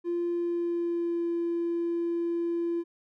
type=tone with pitch glide; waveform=triangle; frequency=345.5 to 340.2 Hz; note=F4 to F4; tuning=-19 to -45 cents; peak=-23 dBFS; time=0.04-2.84 s; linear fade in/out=50 ms; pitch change=-26 cents; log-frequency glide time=0.3-1.28 s; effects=tanh soft clip ceiling -23 dBFS